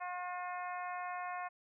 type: harmonic tone with a mistuned harmonic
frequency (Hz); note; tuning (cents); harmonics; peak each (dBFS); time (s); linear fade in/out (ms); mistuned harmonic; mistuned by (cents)
359; F4; +48; 2 / 3 / 4 / 5 / 6 / 7; -41 / -43 / -49 / -49 / -52 / -54; 0-1.49; 20; 6; -17
effects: none